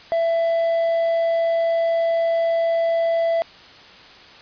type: tone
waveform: triangle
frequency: 666 Hz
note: E5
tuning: 18 cents sharp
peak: -15 dBFS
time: 0.12-3.42 s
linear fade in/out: 0 ms
effects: white hiss -44 dBFS RMS until 4.41 s + resampled to 11025 Hz